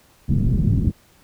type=low-pass noise; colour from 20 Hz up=white; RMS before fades=-18 dBFS; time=0.28-0.92 s; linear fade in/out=20 ms; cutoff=200 Hz; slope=24 dB/octave; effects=pink hiss -55 dBFS RMS until 1.23 s